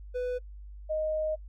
triangle / sine tone pair in turn, 496.9 / 621.9 Hz, B4 / D#5, +11 / -1 cents, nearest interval major third, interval 388 cents, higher second, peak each -27 dBFS, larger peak neither, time 0.14-0.39 / 0.89-1.36 s, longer second, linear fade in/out 20 ms, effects noise-tail reverb RT60 0.1 s tail -25 dB re dry + added 50 Hz sine -42 dBFS peak until 1.48 s

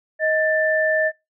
sine tone pair together, 628 / 1771.6 Hz, D#5 / A6, +16 / +11 cents, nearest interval octave + tritone, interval 1795 cents, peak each -19 / -20 dBFS, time 0.19-1.12 s, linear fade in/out 50 ms, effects noise-tail reverb RT60 0.2 s tail -22 dB re dry

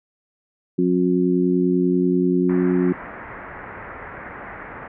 harmonic tone, 90.2 Hz, F#2, 44 cents flat, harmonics 2 / 3 / 4, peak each -20 / -20 / -20 dBFS, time 0.78-2.93 s, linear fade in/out 10 ms
white low-pass noise, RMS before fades -36 dBFS, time 2.49-4.88 s, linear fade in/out 5 ms, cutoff 2000 Hz, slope 48 dB/octave
effects none

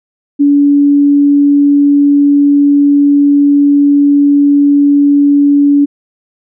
sine tone, 285.8 Hz, D4, 47 cents flat, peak -4 dBFS, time 0.39-5.86 s, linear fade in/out 20 ms, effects none

